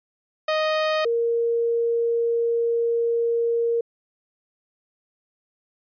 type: tone pair in turn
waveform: sawtooth / sine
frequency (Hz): 622.3 / 466.2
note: D#5 / A#4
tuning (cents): 0 / 0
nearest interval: perfect fourth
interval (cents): 500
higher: first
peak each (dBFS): -16 / -19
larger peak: first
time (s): 0.48-1.05 / 1.05-3.81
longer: second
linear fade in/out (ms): 5
effects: resampled to 11025 Hz